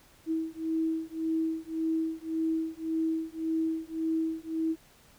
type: beating tone pair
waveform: sine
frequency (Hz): 321.6 / 323.4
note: E4 / E4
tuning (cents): -43 / -33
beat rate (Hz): 1.8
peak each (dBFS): -31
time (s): 0.26-4.76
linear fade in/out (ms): 50
effects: pink hiss -59 dBFS RMS until 5.18 s